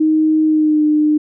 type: tone with pitch glide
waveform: sine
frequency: 312.2 to 302.8 Hz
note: D#4 to D#4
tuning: +6 to -47 cents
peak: -10 dBFS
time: 0-1.18 s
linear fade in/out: 10 ms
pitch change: -53 cents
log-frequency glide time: 0.45-0.83 s
effects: none